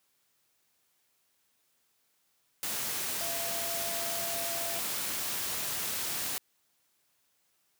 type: tone in noise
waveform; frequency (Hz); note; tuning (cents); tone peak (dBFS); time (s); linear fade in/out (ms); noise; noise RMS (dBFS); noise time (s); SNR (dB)
sine; 678; E5; +49; -39; 3.21-4.79; 0; white; -34; 2.63-6.38; -8
effects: white hiss -73 dBFS RMS until 7.79 s + high-pass 80 Hz 12 dB/octave